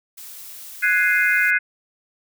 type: noise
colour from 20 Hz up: blue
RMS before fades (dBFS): -38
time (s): 0.17-1.51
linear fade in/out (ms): 10
type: chord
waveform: sine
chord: Ab dominant seventh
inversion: third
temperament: equal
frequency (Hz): 1480 / 1661.2 / 2093 / 2489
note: Gb6 / Ab6 / C7 / Eb7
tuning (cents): 0 / 0 / 0 / 0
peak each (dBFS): -19 / -21 / -20 / -25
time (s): 0.82-1.59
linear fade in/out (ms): 20
effects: none